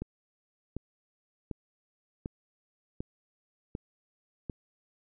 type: click train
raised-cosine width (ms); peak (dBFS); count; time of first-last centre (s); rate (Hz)
3; -22; 7; 0.02-4.498; 1.34
effects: none